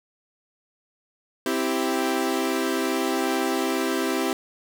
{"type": "chord", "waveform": "sawtooth", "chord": "C major", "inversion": "none", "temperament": "equal", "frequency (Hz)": [261.6, 329.6, 392], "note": ["C4", "E4", "G4"], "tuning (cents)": [0, 0, 0], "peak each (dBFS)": -23, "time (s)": [1.46, 4.33], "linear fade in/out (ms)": 2, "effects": []}